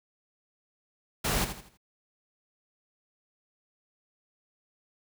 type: noise with echo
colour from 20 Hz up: pink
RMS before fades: -28 dBFS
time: 1.24-1.45 s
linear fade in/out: 10 ms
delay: 81 ms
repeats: 4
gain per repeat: -9 dB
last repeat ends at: 1.774 s
effects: none